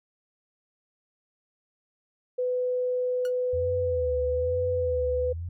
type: tone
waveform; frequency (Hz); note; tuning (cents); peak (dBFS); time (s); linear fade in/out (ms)
sine; 500; B4; +21; -24; 2.38-5.33; 10
type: tone with exponential decay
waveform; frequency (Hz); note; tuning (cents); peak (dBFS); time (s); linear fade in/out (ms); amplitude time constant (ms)
sawtooth; 1453; F#6; -32; -33; 3.25-3.33; 1; 16
type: tone with vibrato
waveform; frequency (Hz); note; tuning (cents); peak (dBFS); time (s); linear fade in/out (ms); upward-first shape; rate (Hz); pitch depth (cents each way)
sine; 81.5; E2; -19; -31; 3.53-5.49; 5; sine; 1.1; 180
effects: none